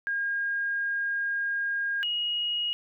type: tone pair in turn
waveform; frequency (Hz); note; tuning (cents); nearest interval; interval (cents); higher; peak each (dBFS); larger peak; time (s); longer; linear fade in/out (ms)
sine; 1620 / 2887; G#6 / F#7; -43 / -43; minor seventh; 1000; second; -26; neither; 0.07-2.03 / 2.03-2.73; first; 0
effects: none